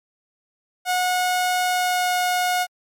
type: tone with pitch glide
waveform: sawtooth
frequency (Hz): 728 to 723.8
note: F#5 to F#5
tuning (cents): -28 to -38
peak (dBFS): -15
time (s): 0.85-2.67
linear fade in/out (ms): 50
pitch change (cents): -10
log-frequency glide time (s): 1.65-2.15
effects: MP3 96 kbps

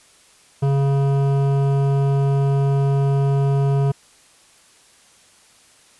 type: tone with hard clipping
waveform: sine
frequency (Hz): 138.59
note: C#3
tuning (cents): 0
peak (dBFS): -17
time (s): 0.62-3.92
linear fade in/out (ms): 10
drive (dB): 13
effects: white hiss -52 dBFS RMS until 5.99 s + resampled to 24000 Hz

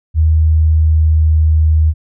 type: tone with pitch glide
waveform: sine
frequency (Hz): 79 to 78.36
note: D#2 to D#2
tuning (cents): +27 to +13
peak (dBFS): -7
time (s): 0.14-1.94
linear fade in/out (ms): 50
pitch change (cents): -14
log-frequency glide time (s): 0.27-1.51
effects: none

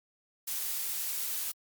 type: noise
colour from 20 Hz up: blue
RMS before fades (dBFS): -34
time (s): 0.47-1.52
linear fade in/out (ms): 10
effects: Opus 48 kbps

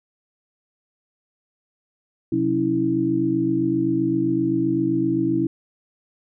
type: tone cluster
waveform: sine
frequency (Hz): 128.5 / 182.1 / 279.3 / 327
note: C3 / F#3 / C#4 / E4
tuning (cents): -31 / -27 / +13 / -14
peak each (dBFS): -28 / -29 / -24 / -20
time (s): 2.32-5.47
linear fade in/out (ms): 5
effects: none

